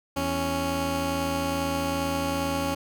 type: tone pair together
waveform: 15% pulse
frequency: 82.41 / 277.2 Hz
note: E2 / C#4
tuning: 0 / 0 cents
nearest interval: octave + major sixth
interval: 2100 cents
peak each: -25 / -20 dBFS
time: 0.16-2.75 s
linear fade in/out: 10 ms
effects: none